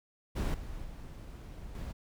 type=noise with level steps; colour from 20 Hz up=brown; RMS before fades=-30 / -42 / -45 / -39 dBFS; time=0.35-1.93 s; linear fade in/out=20 ms; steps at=0.54 / 0.84 / 1.75 s; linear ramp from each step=2 ms; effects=none